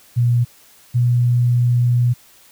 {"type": "tone pair in turn", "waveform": "sine", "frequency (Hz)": [120.3, 121.63], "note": ["B2", "B2"], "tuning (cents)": [-45, -26], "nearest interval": "unison", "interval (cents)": 19, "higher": "second", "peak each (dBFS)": -12, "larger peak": "neither", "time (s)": [[0.16, 0.45], [0.94, 2.14]], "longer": "second", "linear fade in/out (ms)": 20, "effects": ["white hiss -49 dBFS RMS until 2.51 s"]}